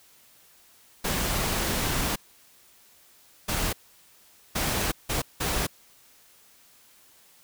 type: noise bursts at uneven times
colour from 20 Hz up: pink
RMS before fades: -27 dBFS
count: 5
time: 1.04-2.16 / 3.48-3.73 / 4.55-4.92 / 5.09-5.22 / 5.4-5.67 s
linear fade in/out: 10 ms
effects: white hiss -57 dBFS RMS until 7.43 s